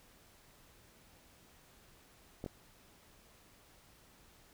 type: clicks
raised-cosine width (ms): 2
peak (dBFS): -27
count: 2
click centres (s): 2.441 / 2.462
effects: pink hiss -63 dBFS RMS until 4.53 s